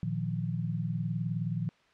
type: chord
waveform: sine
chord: Bb suspended fourth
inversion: none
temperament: just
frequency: 116.54 / 155.39 / 174.81 Hz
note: Bb2 / Eb3 / F3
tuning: 0 / -2 / +2 cents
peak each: -34 dBFS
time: 0.03-1.69 s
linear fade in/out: 0 ms
effects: white hiss -64 dBFS RMS until 1.93 s + low-pass 3000 Hz 12 dB/octave